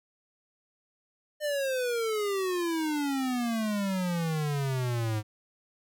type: exponential sweep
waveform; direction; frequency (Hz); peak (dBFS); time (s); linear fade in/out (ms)
square; down; 606 to 104.9; -28; 1.4-5.23; 50
effects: none